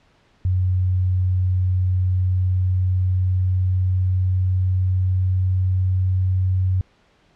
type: tone with pitch glide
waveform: sine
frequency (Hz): 92 to 93.07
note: F#2 to F#2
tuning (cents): -9 to +11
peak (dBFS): -16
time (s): 0.45-6.81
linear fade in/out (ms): 0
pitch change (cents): +20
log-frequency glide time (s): 1.88-6.36
effects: pink hiss -58 dBFS RMS until 7.35 s + low-pass 4000 Hz 12 dB/octave